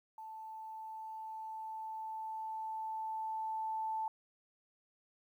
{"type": "tone with level ramp", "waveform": "sine", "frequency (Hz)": 880, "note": "A5", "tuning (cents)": 0, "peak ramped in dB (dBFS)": [-45, -34], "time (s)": [0.18, 4.08], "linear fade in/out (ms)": 2, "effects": ["12-bit"]}